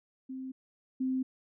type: tone pair in turn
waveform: sine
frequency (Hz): 261.6 / 259.9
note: C4 / C4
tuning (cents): 0 / -11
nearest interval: unison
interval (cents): 11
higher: first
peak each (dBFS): -37 / -28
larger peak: second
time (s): 0.29-0.52 / 1-1.23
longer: neither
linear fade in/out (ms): 10
effects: none